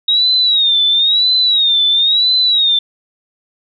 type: tone with vibrato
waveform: sine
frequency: 3766 Hz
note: A#7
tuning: 17 cents sharp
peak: -9 dBFS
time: 0.08-2.79 s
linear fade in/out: 5 ms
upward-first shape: sine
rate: 0.99 Hz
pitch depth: 120 cents each way
effects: none